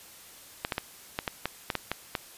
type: clicks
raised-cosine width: 0.3 ms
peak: -12 dBFS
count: 10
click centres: 0.649 / 0.722 / 0.781 / 1.189 / 1.278 / 1.456 / 1.702 / 1.753 / 1.916 / 2.152 s
effects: white hiss -50 dBFS RMS until 2.37 s + resampled to 32000 Hz